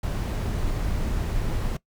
brown noise, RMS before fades -26 dBFS, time 0.03-1.77 s, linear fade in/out 5 ms, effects noise-tail reverb RT60 0.1 s tail -20 dB re dry

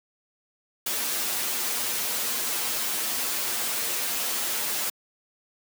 white noise with comb filter, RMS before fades -28 dBFS, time 0.86-4.9 s, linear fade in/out 5 ms, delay 8.4 ms, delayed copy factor +1, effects high-pass 200 Hz 12 dB/octave

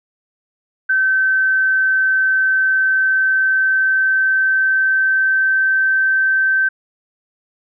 sine tone with pitch glide, 1540 to 1549.8 Hz, G6 to G6, -31 to -20 cents, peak -12 dBFS, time 0.89-6.69 s, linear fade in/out 10 ms, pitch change +11 cents, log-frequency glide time 2.41-5.89 s, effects none

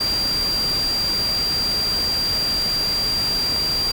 sine tone in noise, 4738 Hz, D8, 14 cents sharp, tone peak -19 dBFS, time 0-3.92 s, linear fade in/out 10 ms, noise pink, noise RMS -29 dBFS, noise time 0-3.92 s, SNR +7 dB, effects none

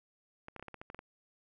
clicks, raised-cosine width 0.5 ms, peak -30 dBFS, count 10, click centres 0.484 / 0.563 / 0.596 / 0.626 / 0.683 / 0.743 / 0.815 / 0.901 / 0.946 / 0.991 s, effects none

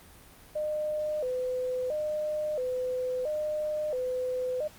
sine tone with vibrato, 554.4 Hz, C#5, in tune, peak -28 dBFS, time 0.55-4.68 s, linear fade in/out 10 ms, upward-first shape square, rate 0.74 Hz, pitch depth 160 cents each way, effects pink hiss -53 dBFS RMS until 4.78 s + Opus 32 kbps

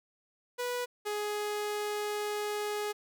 sawtooth tone pair in turn, 490.5 / 417.5 Hz, B4 / G#4, -12 / +9 cents, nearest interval minor third, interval 279 cents, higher first, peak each -28 dBFS, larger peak neither, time 0.58-0.86 / 1.05-2.93 s, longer second, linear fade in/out 20 ms, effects none

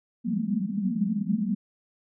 white band-pass noise, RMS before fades -27 dBFS, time 0.24-1.55 s, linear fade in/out 10 ms, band 180 to 230 Hz, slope 96 dB/octave, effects none

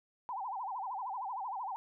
sine tone with vibrato, 880 Hz, A5, in tune, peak -36 dBFS, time 0.29-1.76 s, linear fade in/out 0 ms, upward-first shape sine, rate 13 Hz, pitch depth 260 cents each way, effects none

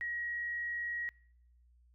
sine tone with frequency modulation, 1901 Hz, A#6, 33 cents sharp, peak -35 dBFS, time 0.01-1.09 s, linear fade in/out 0 ms, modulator 66 Hz, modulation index 0.22, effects noise-tail reverb RT60 0.7 s tail -25 dB re dry + added 60 Hz sine -62 dBFS peak until 1.94 s

